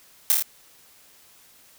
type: noise with echo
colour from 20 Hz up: blue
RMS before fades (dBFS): -17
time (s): 0.3-0.32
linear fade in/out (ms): 0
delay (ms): 26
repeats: 4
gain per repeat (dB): -2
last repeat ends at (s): 0.424
effects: white hiss -54 dBFS RMS until 1.78 s